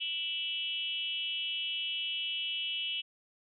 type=tone with frequency modulation; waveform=sine; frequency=2960 Hz; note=F#7; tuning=in tune; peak=-32 dBFS; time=0-3.02 s; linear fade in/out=20 ms; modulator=312 Hz; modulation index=1; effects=none